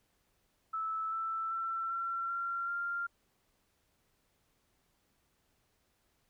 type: tone with pitch steps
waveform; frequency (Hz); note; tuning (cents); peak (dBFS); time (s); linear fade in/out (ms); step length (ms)
sine; 1310 / 1326 / 1342.2 / 1358.5 / 1375.1 / 1391.9; E6 / E6 / E6 / F6 / F6 / F6; -11 / +10 / +31 / -48 / -27 / -6; -33; 0.73-3.07; 10; 390
effects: pink hiss -75 dBFS RMS until 6.29 s